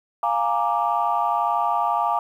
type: chord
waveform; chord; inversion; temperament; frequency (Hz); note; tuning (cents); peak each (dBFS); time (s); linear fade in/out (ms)
sine; Bb dominant seventh; second; equal; 698.5 / 830.6 / 932.3 / 1174.7; F5 / Ab5 / Bb5 / D6; 0 / 0 / 0 / 0; -24; 0.23-2.19; 2
effects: tanh soft clip ceiling -10 dBFS + 9-bit